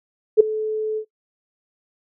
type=tone with ADSR envelope; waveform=sine; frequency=433.2 Hz; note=A4; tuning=27 cents flat; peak=-3 dBFS; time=0.37-1.05 s; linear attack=32 ms; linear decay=8 ms; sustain=-18 dB; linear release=77 ms; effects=noise-tail reverb RT60 0.1 s tail -21 dB re dry